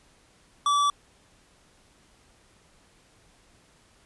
sine tone with tanh clipping, 1154 Hz, D6, 31 cents flat, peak -22 dBFS, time 0.66-0.9 s, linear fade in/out 2 ms, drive 17 dB, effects pink hiss -60 dBFS RMS until 4.05 s + resampled to 24000 Hz

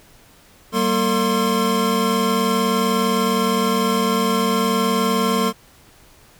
square tone cluster, 192.7 / 232.3 / 451.1 / 1060 Hz, G3 / A#3 / A4 / C6, -29 / -6 / +43 / +22 cents, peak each -23 dBFS, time 0.72-5.53 s, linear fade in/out 50 ms, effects pink hiss -50 dBFS RMS until 6.39 s

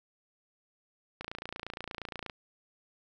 click train, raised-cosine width 0.3 ms, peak -22 dBFS, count 32, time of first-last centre 1.21-2.298 s, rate 28.5 Hz, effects none

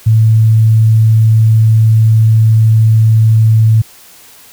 sine tone, 110.8 Hz, A2, 13 cents sharp, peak -4 dBFS, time 0.06-3.82 s, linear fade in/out 10 ms, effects white hiss -39 dBFS RMS until 4.52 s

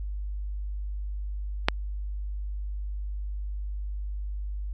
click, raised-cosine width 0.3 ms, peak -3 dBFS, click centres 1.685 s, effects added 50 Hz sine -30 dBFS peak until 4.73 s

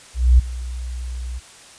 sine tone with ADSR envelope, 61.74 Hz, B1, in tune, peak -6 dBFS, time 0.14-1.4 s, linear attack 250 ms, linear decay 8 ms, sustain -19 dB, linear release 24 ms, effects white hiss -44 dBFS RMS until 1.78 s + resampled to 22050 Hz

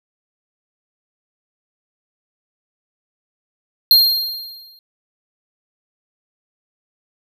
square tone with exponential decay, 4206 Hz, C8, 8 cents sharp, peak -6 dBFS, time 3.91-4.79 s, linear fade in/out 1 ms, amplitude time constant 190 ms, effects none

